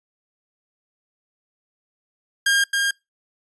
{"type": "tone with echo", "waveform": "sawtooth", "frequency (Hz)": 1613, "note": "G6", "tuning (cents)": 49, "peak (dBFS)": -12, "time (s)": [2.46, 2.64], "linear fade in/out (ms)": 5, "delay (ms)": 270, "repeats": 1, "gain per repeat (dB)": -3, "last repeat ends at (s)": 2.91, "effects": ["noise-tail reverb RT60 0.2 s tail -25 dB re dry", "resampled to 24000 Hz"]}